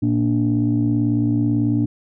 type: tone cluster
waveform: sine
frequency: 115.7 / 233.6 / 291.8 Hz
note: A#2 / A#3 / D4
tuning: -13 / +4 / -11 cents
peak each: -19 / -21 / -18 dBFS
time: 0.02-1.86 s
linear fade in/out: 10 ms
effects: tanh soft clip ceiling -9 dBFS